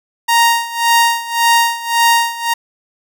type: tone with tremolo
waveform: sawtooth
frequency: 932.3 Hz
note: A#5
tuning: in tune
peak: -4 dBFS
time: 0.28-2.54 s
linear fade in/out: 10 ms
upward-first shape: sine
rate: 1.8 Hz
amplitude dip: 85%
effects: none